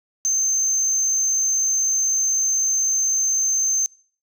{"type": "tone", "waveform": "sine", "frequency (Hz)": 6272, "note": "G8", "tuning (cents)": 0, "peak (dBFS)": -15, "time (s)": [0.25, 3.86], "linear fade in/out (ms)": 0, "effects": ["noise-tail reverb RT60 0.5 s tail -26 dB re dry", "tanh soft clip ceiling -16 dBFS"]}